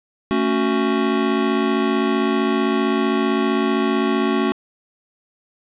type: chord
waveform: square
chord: F# minor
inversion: first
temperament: just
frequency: 222 / 277.5 / 370 Hz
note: A3 / C#4 / F#4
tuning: +16 / +2 / 0 cents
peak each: -22 dBFS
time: 0.31-4.52 s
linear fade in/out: 0 ms
effects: resampled to 8000 Hz + 9-bit

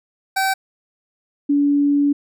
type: tone pair in turn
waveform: 25% pulse / sine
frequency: 770 / 286.4 Hz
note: G5 / D4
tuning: -31 / -43 cents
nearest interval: octave + perfect fourth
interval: 1712 cents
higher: first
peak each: -13 dBFS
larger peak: neither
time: 0.36-0.54 / 1.49-2.13 s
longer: second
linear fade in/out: 10 ms
effects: none

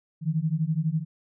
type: beating tone pair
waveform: sine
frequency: 152.7 / 164.7 Hz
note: D#3 / E3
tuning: -32 / -1 cents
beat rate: 12 Hz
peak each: -26 dBFS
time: 0.21-1.05 s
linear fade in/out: 50 ms
effects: none

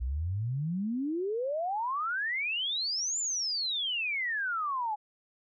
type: exponential two-way sweep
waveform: sine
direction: up then down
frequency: 58.1 to 7310 to 820 Hz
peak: -29 dBFS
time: 0-4.96 s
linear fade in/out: 20 ms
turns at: 3.19 s
effects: none

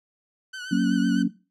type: tone with vibrato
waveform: sawtooth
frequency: 1497 Hz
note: F#6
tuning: 20 cents sharp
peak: -30 dBFS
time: 0.53-1.23 s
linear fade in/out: 10 ms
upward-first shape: triangle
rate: 7.9 Hz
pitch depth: 61 cents each way
type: chord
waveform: sine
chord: F# major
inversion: none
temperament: equal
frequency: 185 / 233.1 / 277.2 Hz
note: F#3 / A#3 / C#4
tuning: 0 / 0 / 0 cents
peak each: -23 dBFS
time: 0.71-1.28 s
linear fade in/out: 10 ms
effects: noise-tail reverb RT60 0.3 s tail -18 dB re dry + low-pass 7000 Hz 12 dB/octave

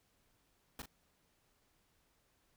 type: noise with echo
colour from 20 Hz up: pink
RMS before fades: -45 dBFS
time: 0.79-0.82 s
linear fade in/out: 2 ms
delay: 38 ms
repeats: 1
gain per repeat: -8 dB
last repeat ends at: 0.858 s
effects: pink hiss -75 dBFS RMS until 2.56 s

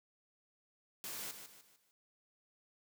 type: noise with echo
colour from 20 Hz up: white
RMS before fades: -44 dBFS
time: 1.04-1.31 s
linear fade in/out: 0 ms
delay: 150 ms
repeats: 4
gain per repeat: -8 dB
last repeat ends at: 1.91 s
effects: high-pass 100 Hz 12 dB/octave

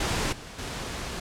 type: noise with level steps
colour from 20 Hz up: pink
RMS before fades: -27 / -42 / -34 dBFS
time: 0-1.2 s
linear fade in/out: 5 ms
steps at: 0.32 / 0.58 s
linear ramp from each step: 10 ms
effects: low-pass 8000 Hz 12 dB/octave

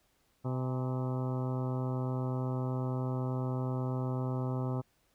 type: harmonic tone with a mistuned harmonic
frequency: 128.1 Hz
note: C3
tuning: 36 cents flat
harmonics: 1 / 2 / 3 / 4 / 5 / 6 / 7 / 8 / 9 / 10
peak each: -32 / -38 / -42 / -44 / -46 / -48 / -49 / -50 / -51 / -52 dBFS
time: 0.44-4.82 s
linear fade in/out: 20 ms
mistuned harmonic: 6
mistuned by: +83 cents
effects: pink hiss -72 dBFS RMS until 5.14 s

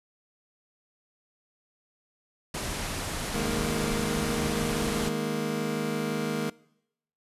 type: low-pass noise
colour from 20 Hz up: pink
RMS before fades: -33 dBFS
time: 2.54-5.09 s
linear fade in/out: 5 ms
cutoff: 12000 Hz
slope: 48 dB/octave
type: chord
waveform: 25% pulse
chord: D# suspended fourth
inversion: none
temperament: just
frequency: 155.56 / 207.4 / 233.3 Hz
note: D#3 / G#3 / A#3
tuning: 0 / -2 / +2 cents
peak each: -30 / -29 / -28 dBFS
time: 3.34-6.5 s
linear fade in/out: 5 ms
effects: noise-tail reverb RT60 0.8 s tail -23 dB re dry + resampled to 32000 Hz

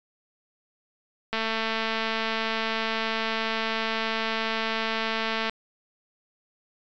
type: click train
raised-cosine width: 0.3 ms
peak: -12 dBFS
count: 930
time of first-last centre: 1.33-5.496 s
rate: 223 Hz
effects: resampled to 16000 Hz

